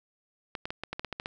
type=clicks; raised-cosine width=0.3 ms; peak=-18 dBFS; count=10; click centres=0.552 / 0.655 / 0.705 / 0.836 / 0.93 / 0.995 / 1.047 / 1.127 / 1.199 / 1.259 s; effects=none